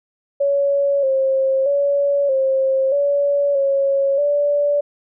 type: tone with pitch steps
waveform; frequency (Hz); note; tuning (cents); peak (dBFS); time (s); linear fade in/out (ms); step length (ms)
sine; 562 / 534 / 566 / 533 / 569 / 551 / 579; C#5 / C5 / C#5 / C5 / C#5 / C#5 / D5; +24 / +35 / +36 / +32 / +45 / -11 / -25; -14; 0.4-4.81; 10; 630
effects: none